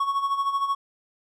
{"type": "tone with tremolo", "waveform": "triangle", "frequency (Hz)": 1108.7, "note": "C#6", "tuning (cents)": 0, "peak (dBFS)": -18, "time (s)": [0, 0.75], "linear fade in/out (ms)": 5, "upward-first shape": "sine", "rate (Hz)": 13, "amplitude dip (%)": 65, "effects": []}